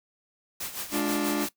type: noise with tremolo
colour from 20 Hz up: white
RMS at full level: -33 dBFS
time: 0.6-1.49 s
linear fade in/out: 5 ms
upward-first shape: sine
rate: 6.2 Hz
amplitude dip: 70%
type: chord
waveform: 40% pulse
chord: D diminished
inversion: second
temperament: just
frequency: 211.4 / 293.7 / 352.4 Hz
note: Ab3 / D4 / F4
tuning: +31 / 0 / +16 cents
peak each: -31 / -26 / -31 dBFS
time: 0.91-1.48 s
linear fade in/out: 50 ms
effects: noise-tail reverb RT60 0.1 s tail -18 dB re dry